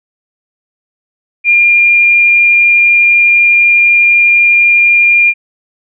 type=tone; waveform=sine; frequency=2404 Hz; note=D7; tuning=40 cents sharp; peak=-4 dBFS; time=1.44-5.34 s; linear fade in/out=50 ms; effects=none